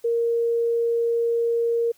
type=tone; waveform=sine; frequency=466.2 Hz; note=A#4; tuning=in tune; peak=-19 dBFS; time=0.04-1.92 s; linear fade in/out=10 ms; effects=white hiss -59 dBFS RMS until 1.97 s